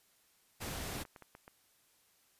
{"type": "noise", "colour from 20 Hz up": "pink", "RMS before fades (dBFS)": -41, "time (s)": [0.6, 1.04], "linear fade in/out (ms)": 20}
{"type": "clicks", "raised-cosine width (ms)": 0.5, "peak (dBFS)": -36, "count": 9, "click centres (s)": [0.829, 0.918, 0.963, 1, 1.052, 1.162, 1.223, 1.351, 1.479]}
{"effects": ["white hiss -70 dBFS RMS until 2.39 s", "resampled to 32000 Hz"]}